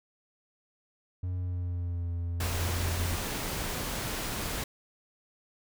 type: tone with pitch glide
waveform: triangle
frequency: 90.5 to 85.87 Hz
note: F#2 to F2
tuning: -38 to -29 cents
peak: -28 dBFS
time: 1.23-3.16 s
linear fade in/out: 5 ms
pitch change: -91 cents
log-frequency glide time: 1.34-2.09 s
type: noise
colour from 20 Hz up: pink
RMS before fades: -34 dBFS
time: 2.4-4.64 s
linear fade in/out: 5 ms
effects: none